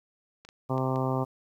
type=clicks; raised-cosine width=0.2 ms; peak=-30 dBFS; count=4; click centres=0.45 / 0.489 / 0.78 / 0.959 s
type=harmonic tone; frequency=130.81 Hz; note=C3; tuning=in tune; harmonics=1 / 2 / 3 / 4 / 5 / 6 / 7 / 8 / 9; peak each=-29 / -32 / -34 / -35 / -36 / -37 / -37 / -38 / -39 dBFS; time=0.69-1.25 s; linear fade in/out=20 ms
effects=10-bit